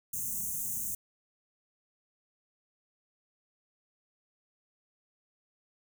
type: band-stop noise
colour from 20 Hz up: white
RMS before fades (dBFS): -35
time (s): 0.13-0.95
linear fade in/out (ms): 5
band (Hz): 250 to 6100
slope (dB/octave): 96
effects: none